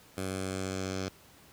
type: tone with low-pass filter sweep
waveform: 10% pulse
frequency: 94.6 Hz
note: F#2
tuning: 39 cents sharp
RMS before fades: -35 dBFS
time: 0.17-1.09 s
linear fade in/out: 5 ms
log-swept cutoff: 11000 to 5700 Hz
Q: 2.4
effects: pink hiss -57 dBFS RMS until 1.52 s + high-pass 60 Hz 12 dB/octave